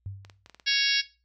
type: tone with exponential decay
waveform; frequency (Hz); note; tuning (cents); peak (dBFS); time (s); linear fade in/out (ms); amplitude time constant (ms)
sine; 97.9; G2; -2; -31; 0.06-0.48; 0; 90
type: clicks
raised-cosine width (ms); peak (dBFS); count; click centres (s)
0.2; -30; 8; 0.249 / 0.298 / 0.461 / 0.497 / 0.546 / 0.598 / 0.683 / 0.723
type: harmonic tone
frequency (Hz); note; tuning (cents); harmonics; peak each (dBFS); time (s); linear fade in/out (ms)
554.4; C#5; 0; 3 / 4 / 5 / 6 / 7 / 8 / 9 / 10; -30 / -30 / -30 / -30 / -30 / -30 / -30 / -30; 0.66-1.02; 20
effects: noise-tail reverb RT60 0.3 s tail -17 dB re dry + added 60 Hz sine -70 dBFS peak until 1.24 s